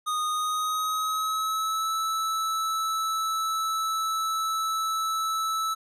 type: tone with pitch glide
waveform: square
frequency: 1237 to 1310.6 Hz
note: D#6 to E6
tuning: -10 to -10 cents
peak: -26 dBFS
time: 0.06-5.75 s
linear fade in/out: 20 ms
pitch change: +100 cents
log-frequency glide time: 0.3-1.92 s
effects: resampled to 32000 Hz